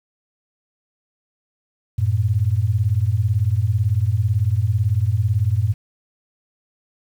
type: beating tone pair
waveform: sine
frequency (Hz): 94 / 112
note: F#2 / A2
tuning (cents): +28 / +31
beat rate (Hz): 18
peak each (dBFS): -19 / -18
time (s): 1.98-5.74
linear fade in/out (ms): 10
effects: 8-bit